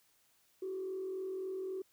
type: tone with frequency modulation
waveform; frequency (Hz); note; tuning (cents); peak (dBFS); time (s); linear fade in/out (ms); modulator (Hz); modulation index
sine; 378.1; F#4; +38; -36; 0.62-1.82; 5; 43.7; 0.39
effects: tanh soft clip ceiling -32 dBFS + white hiss -71 dBFS RMS until 1.92 s